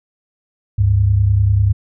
sine tone pair together, 71 / 101.16 Hz, C#2 / G#2, +42 / -45 cents, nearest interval tritone, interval 613 cents, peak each -17 / -11 dBFS, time 0.78-1.73 s, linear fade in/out 10 ms, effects none

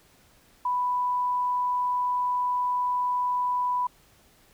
sine tone, 990 Hz, B5, 4 cents sharp, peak -23 dBFS, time 0.65-3.87 s, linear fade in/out 5 ms, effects pink hiss -59 dBFS RMS until 4.53 s

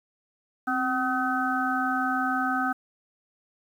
harmonic tone with a mistuned harmonic, 253.7 Hz, B3, 47 cents sharp, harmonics 1 / 3 / 5 / 6, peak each -29 / -29 / -29 / -29 dBFS, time 0.67-2.73 s, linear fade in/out 10 ms, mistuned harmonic 1, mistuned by +57 cents, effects 9-bit

